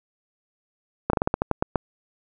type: slowing click train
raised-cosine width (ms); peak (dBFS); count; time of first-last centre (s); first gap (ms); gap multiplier
1; -6; 10; 1.1-1.757; 33; 1.19
effects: none